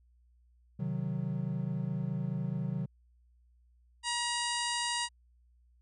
triangle chord, C diminished, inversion none, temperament equal, 130.81 / 155.56 / 185 Hz, C3 / Eb3 / Gb3, 0 / 0 / 0 cents, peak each -34 dBFS, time 0.79-2.86 s, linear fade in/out 10 ms
harmonic tone, 953 Hz, A#5, 38 cents sharp, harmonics 1 / 2 / 3 / 4 / 5 / 6 / 7 / 8 / 9 / 10, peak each -36 / -38 / -38 / -40 / -39 / -47 / -45 / -43 / -43 / -46 dBFS, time 4.03-5.09 s, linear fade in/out 50 ms
effects added 60 Hz sine -62 dBFS peak until 5.81 s

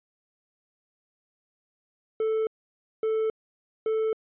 triangle tone bursts, 440 Hz, A4, in tune, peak -21 dBFS, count 3, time 2.2-4.13 s, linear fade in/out 2 ms, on 270 ms, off 560 ms, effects resampled to 8000 Hz

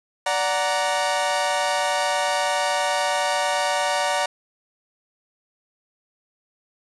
sawtooth chord, D augmented, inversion none, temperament equal with one note detuned, 582.3 / 740 / 932.3 Hz, D5 / F#5 / A#5, -15 / 0 / 0 cents, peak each -21 dBFS, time 0.26-4.26 s, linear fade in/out 5 ms, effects resampled to 22050 Hz + 7-bit

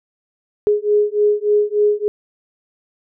sine beating tone pair, 415.3 / 418.7 Hz, G#4 / G#4, 0 / +14 cents, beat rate 3.4 Hz, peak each -16 dBFS, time 0.67-2.08 s, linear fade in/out 0 ms, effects none

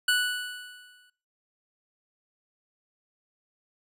25% pulse tone with exponential decay, 1480 Hz, F#6, in tune, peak -16 dBFS, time 0.08-1.1 s, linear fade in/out 5 ms, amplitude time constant 220 ms, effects noise-tail reverb RT60 0.6 s tail -24 dB re dry + resampled to 32000 Hz

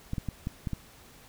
clicks, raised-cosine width 5 ms, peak -19 dBFS, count 6, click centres 0.134 / 0.182 / 0.287 / 0.471 / 0.672 / 0.733 s, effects pink hiss -54 dBFS RMS until 1.28 s

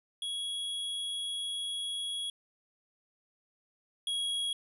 square tone pair in turn, 3331 / 3314 Hz, G#7 / G#7, +4 / -4 cents, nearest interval unison, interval 8 cents, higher first, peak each -34 / -31 dBFS, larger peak second, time 0.22-2.3 / 4.07-4.53 s, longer first, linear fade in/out 2 ms, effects resampled to 24000 Hz

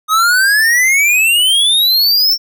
square exponential sweep, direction up, 1246 to 5510 Hz, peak -9 dBFS, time 0.08-2.38 s, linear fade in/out 50 ms, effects none

